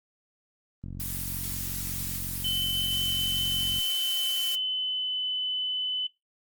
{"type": "click train", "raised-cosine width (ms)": 5, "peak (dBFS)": -26, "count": 135, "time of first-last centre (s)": [0.84, 3.785], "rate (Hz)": 45.5}
{"type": "noise", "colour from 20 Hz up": "blue", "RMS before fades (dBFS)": -34, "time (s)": [1, 4.55], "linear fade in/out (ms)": 0}
{"type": "tone with pitch glide", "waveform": "sine", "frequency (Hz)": [3048, 3013], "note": ["G7", "F#7"], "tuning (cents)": [-49, 31], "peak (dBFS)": -26, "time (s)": [2.44, 6.07], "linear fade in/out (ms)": 5, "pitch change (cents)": -20, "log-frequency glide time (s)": [4.17, 5.22]}
{"effects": ["noise-tail reverb RT60 0.2 s tail -20 dB re dry", "Opus 24 kbps"]}